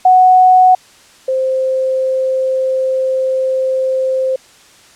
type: tone pair in turn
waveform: sine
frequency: 740 / 523.3 Hz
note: F#5 / C5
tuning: 0 / 0 cents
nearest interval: tritone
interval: 600 cents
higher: first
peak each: -4 / -12 dBFS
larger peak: first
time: 0.05-0.75 / 1.28-4.36 s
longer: second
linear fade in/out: 5 ms
effects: white hiss -44 dBFS RMS until 4.95 s + low-pass 8000 Hz 12 dB/octave